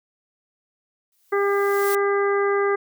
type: noise with exponential growth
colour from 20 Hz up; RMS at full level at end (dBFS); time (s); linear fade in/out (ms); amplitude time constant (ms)
blue; -28; 1.12-1.95; 2; 180
type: harmonic tone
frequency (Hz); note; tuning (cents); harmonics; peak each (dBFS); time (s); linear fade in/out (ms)
401; G4; +39; 1 / 2 / 3 / 4 / 5; -19 / -30 / -26 / -30 / -31; 1.32-2.76; 10
effects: none